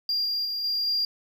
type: tone with level steps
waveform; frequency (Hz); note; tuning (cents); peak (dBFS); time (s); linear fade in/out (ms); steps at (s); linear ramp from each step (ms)
triangle; 4788; D8; +33; -21 / -23 / -26 / -22 / -20; 0.09-1.05; 2; 0.25 / 0.45 / 0.64 / 0.87; 2
effects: tanh soft clip ceiling -19 dBFS